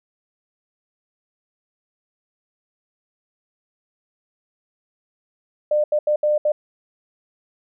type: tone bursts at uneven times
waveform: sine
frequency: 600 Hz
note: D5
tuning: 37 cents sharp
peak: -15 dBFS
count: 5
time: 5.71-5.84 / 5.92-5.99 / 6.07-6.16 / 6.23-6.38 / 6.45-6.52 s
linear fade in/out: 5 ms
effects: none